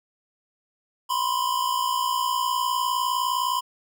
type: tone pair together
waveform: square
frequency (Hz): 987.8 / 1047.5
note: B5 / C6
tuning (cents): 0 / +2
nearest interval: minor second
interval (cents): 102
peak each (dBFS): -26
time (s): 1.09-3.61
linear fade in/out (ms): 20
effects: none